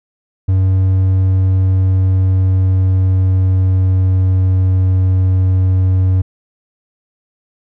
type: tone with pitch glide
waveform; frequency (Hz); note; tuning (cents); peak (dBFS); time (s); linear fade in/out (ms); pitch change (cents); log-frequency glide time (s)
triangle; 94.4 to 93.26; F#2 to F#2; +35 to +14; -7; 0.48-6.22; 10; -21; 0.97-4.86
effects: none